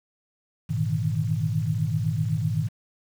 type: tone cluster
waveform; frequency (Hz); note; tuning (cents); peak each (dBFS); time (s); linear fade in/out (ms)
sine; 103.2 / 119 / 152.5 / 160.4; G#2 / A#2 / D#3 / E3; -10 / +36 / -34 / -47; -28; 0.69-2.69; 20
effects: 8-bit